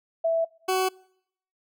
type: tone pair in turn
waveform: sine / 20% pulse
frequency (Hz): 659 / 374.6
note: E5 / F#4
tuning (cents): -1 / +21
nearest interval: minor seventh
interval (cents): 978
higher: first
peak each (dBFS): -20 / -17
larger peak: second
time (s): 0.24-0.45 / 0.68-0.89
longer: neither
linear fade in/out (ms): 10
effects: noise-tail reverb RT60 0.7 s tail -25 dB re dry